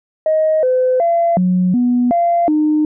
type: tone with pitch steps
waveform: sine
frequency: 627 / 510 / 680 / 182.1 / 245.2 / 688 / 304.9 Hz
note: D#5 / C5 / F5 / F#3 / B3 / F5 / D#4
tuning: +13 / -44 / -46 / -27 / -12 / -26 / -35 cents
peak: -10 dBFS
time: 0.26-2.85 s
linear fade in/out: 2 ms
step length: 370 ms
effects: tanh soft clip ceiling -6 dBFS